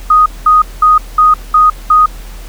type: tone bursts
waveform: sine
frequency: 1244.5 Hz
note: D#6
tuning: in tune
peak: -3 dBFS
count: 6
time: 0.1-2.06 s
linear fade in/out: 5 ms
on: 160 ms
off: 200 ms
effects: added 40 Hz sine -25 dBFS peak until 2.48 s + pink hiss -36 dBFS RMS until 2.48 s